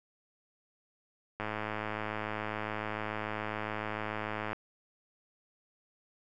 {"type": "click train", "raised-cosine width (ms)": 0.5, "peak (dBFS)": -20, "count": 336, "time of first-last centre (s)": [1.4, 4.531], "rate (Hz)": 107, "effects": []}